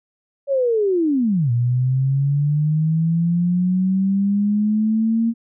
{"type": "linear two-way sweep", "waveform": "sine", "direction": "down then up", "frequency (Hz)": [568, 117.9, 231.5], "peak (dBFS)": -15, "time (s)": [0.47, 5.34], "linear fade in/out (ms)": 50, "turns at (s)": 1.51, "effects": []}